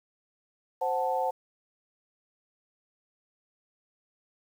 sine chord, F# diminished, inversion second, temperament equal, 523.3 / 740 / 880 Hz, C5 / F#5 / A5, 0 / 0 / 0 cents, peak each -30 dBFS, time 0.81-1.31 s, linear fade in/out 10 ms, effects 9-bit

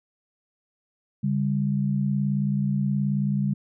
sine tone pair together, 141.15 / 199.9 Hz, C#3 / G3, +32 / +34 cents, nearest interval tritone, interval 602 cents, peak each -24 dBFS, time 1.23-3.54 s, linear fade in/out 10 ms, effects none

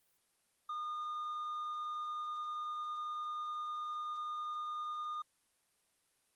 sine tone with tanh clipping, 1220 Hz, D#6, 34 cents flat, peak -38 dBFS, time 0.69-5.22 s, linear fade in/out 5 ms, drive 3 dB, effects white hiss -75 dBFS RMS until 6.35 s + Opus 32 kbps

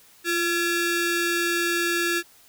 sawtooth ring-modulated tone, 1020 Hz, C6, 44 cents flat, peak -15 dBFS, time 0.24-2.23 s, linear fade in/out 50 ms, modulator 675 Hz, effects white hiss -54 dBFS RMS until 2.48 s

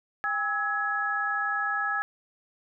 sine tone cluster, 806 / 1297 / 1678 Hz, G5 / E6 / G#6, +48 / -28 / +17 cents, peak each -33 / -30 / -28 dBFS, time 0.24-2.02 s, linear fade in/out 0 ms, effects none

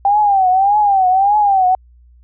sine tone with vibrato, 787 Hz, G5, 7 cents sharp, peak -9 dBFS, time 0.05-1.75 s, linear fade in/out 2 ms, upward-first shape triangle, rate 1.7 Hz, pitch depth 140 cents each way, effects added 60 Hz sine -43 dBFS peak until 2.23 s

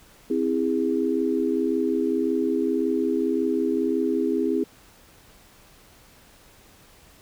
sine chord, C augmented, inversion none, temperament just, 261.6 / 327 / 408.8 Hz, C4 / E4 / G#4, 0 / -14 / -27 cents, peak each -25 dBFS, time 0.3-4.64 s, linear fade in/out 5 ms, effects pink hiss -53 dBFS RMS until 7.21 s

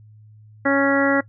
harmonic tone, 277.2 Hz, C#4, in tune, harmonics 1 / 2 / 3 / 4 / 5 / 6 / 7, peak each -19 / -20 / -28 / -29 / -24 / -25 / -25 dBFS, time 0.65-1.21 s, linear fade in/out 10 ms, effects noise-tail reverb RT60 0.1 s tail -20 dB re dry + added 107 Hz sine -44 dBFS peak until 1.28 s

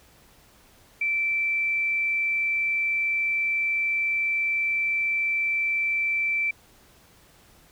sine tone, 2333 Hz, D7, 12 cents flat, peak -22 dBFS, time 1.01-6.51 s, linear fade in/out 5 ms, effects pink hiss -56 dBFS RMS until 7.71 s

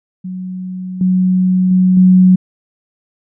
sine tone with level steps, 184.5 Hz, F#3, 5 cents flat, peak -21 / -9 / -7 / -4 dBFS, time 0.24-2.36 s, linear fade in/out 10 ms, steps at 1.01 / 1.71 / 1.97 s, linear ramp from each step 2 ms, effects none

